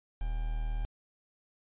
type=tone with quantisation; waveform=triangle; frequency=38.89 Hz; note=D#1; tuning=in tune; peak=-28 dBFS; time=0.21-0.85 s; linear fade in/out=0 ms; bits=8; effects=resampled to 8000 Hz